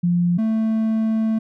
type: tone pair in turn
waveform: sine / triangle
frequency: 174.61 / 221.2 Hz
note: F3 / A3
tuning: 0 / +9 cents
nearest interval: major third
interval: 409 cents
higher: second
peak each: -15 dBFS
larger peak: neither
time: 0.03-0.38 / 0.38-1.39 s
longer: second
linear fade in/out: 10 ms
effects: none